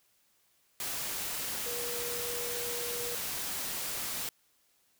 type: tone in noise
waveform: sine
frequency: 480.1 Hz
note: B4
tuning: 49 cents flat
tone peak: -39 dBFS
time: 1.66-3.15 s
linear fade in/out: 2 ms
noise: white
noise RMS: -36 dBFS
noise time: 0.8-4.29 s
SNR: -6 dB
effects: white hiss -70 dBFS RMS until 4.99 s